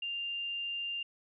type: tone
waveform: sine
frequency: 2794 Hz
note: F7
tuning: in tune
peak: -34 dBFS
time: 0.02-1.03 s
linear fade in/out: 5 ms
effects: none